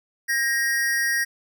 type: tone pair together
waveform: square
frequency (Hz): 1623 / 1877.5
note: G#6 / A#6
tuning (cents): -40 / +12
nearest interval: minor third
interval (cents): 252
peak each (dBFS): -28 / -22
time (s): 0.28-1.25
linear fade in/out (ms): 20
effects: none